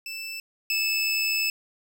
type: tone pair in turn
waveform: 25% pulse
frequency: 2646 / 2619 Hz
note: E7 / E7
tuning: +6 / -12 cents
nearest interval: unison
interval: 18 cents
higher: first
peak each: -29 / -19 dBFS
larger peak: second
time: 0.06-0.4 / 0.7-1.5 s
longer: second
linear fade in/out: 2 ms
effects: none